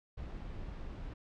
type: noise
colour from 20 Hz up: brown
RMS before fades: -43 dBFS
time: 0.17-1.14 s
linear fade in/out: 10 ms
effects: low-pass 4000 Hz 12 dB/octave